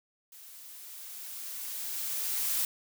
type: noise with level ramp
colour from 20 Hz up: blue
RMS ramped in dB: -51 to -29 dBFS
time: 0.32-2.65 s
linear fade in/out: 2 ms
effects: none